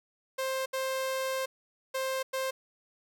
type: tone bursts at uneven times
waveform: sawtooth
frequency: 527 Hz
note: C5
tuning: 12 cents sharp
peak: -26 dBFS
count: 4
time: 0.38-0.66 / 0.73-1.46 / 1.94-2.23 / 2.33-2.51 s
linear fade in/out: 10 ms
effects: none